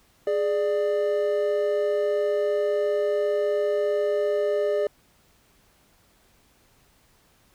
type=tone pair together; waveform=triangle; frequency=415.3 / 592.4 Hz; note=G#4 / D5; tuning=0 / +15 cents; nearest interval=tritone; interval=615 cents; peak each=-22 dBFS; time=0.27-4.87 s; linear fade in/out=2 ms; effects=pink hiss -61 dBFS RMS until 7.54 s